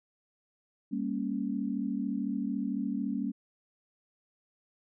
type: chord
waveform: sine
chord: G diminished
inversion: none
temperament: equal with one note detuned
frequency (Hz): 199.31 / 233.1 / 277.2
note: G3 / Bb3 / Db4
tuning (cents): +29 / 0 / 0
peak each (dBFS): -34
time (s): 0.91-3.32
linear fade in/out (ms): 20
effects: none